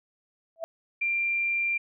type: tone with exponential growth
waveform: sine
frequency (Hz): 659.3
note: E5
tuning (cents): 0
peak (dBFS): -25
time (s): 0.56-0.64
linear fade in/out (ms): 0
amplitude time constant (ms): 16
type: tone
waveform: sine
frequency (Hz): 2376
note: D7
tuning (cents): +20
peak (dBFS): -24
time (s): 1.01-1.78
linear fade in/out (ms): 10
effects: none